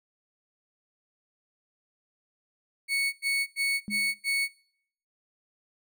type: tone bursts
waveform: 35% pulse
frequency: 2217 Hz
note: C#7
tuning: in tune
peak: -23 dBFS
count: 5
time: 2.88-4.486 s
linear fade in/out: 50 ms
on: 250 ms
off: 89 ms
type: tone with exponential decay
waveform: sine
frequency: 207.7 Hz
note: G#3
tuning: in tune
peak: -30 dBFS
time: 3.88-4.19 s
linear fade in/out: 0 ms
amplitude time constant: 67 ms
effects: noise-tail reverb RT60 0.7 s tail -25 dB re dry